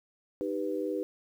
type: chord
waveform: sine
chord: Eb augmented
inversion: none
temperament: equal with one note detuned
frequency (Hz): 309 / 392 / 493.9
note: Eb4 / G4 / B4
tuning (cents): -12 / 0 / 0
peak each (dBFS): -34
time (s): 0.41-1.03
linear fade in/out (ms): 0
effects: 10-bit